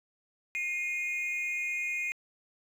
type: tone pair together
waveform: triangle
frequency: 2122 / 2471 Hz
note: C7 / D#7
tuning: +24 / -13 cents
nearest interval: minor third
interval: 263 cents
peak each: -32 / -30 dBFS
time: 0.55-2.12 s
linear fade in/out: 0 ms
effects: tanh soft clip ceiling -23 dBFS